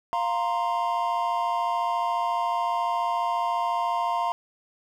triangle chord, F suspended fourth, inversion none, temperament equal, 698.5 / 932.3 / 1046.5 Hz, F5 / Bb5 / C6, 0 / 0 / 0 cents, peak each -26 / -25 / -27 dBFS, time 0.13-4.32 s, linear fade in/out 0 ms, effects none

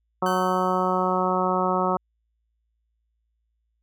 harmonic tone, 184.2 Hz, F#3, 7 cents flat, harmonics 1 / 2 / 3 / 4 / 5 / 6 / 7, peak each -28 / -28 / -28 / -28 / -28 / -28 / -28 dBFS, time 0.22-1.97 s, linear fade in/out 5 ms
sawtooth tone with exponential decay, 1525 Hz, G6, 48 cents flat, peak -27 dBFS, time 0.26-1.46 s, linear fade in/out 2 ms, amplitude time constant 260 ms
effects added 56 Hz sine -70 dBFS peak until 3.82 s

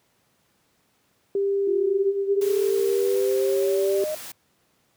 sine tone with pitch glide, 396.8 to 392.5 Hz, G4 to G4, +21 to +2 cents, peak -20 dBFS, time 1.35-4.04 s, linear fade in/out 2 ms, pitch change -19 cents, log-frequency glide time 1.87-3.37 s
sine exponential sweep, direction up, 350.1 to 622.3 Hz, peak -25 dBFS, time 1.67-4.15 s, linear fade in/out 5 ms
white noise, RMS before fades -38 dBFS, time 2.41-4.32 s, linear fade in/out 5 ms
effects pink hiss -66 dBFS RMS until 4.96 s + high-pass 100 Hz 12 dB/octave

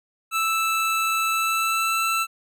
25% pulse tone with pitch glide, 1318.5 to 1331.5 Hz, E6 to E6, 0 to +17 cents, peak -17 dBFS, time 0.31-2.27 s, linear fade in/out 50 ms, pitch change +17 cents, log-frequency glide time 1.31-2.05 s, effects none

